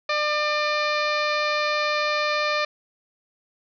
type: harmonic tone with a mistuned harmonic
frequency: 599 Hz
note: D5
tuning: 34 cents sharp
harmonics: 1 / 2 / 3 / 4 / 5 / 6 / 7 / 8 / 9 / 10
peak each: -26 / -26 / -29 / -28 / -41 / -35 / -33 / -36 / -44 / -47 dBFS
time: 0.09-2.65 s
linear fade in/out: 5 ms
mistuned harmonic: 5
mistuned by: -17 cents
effects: none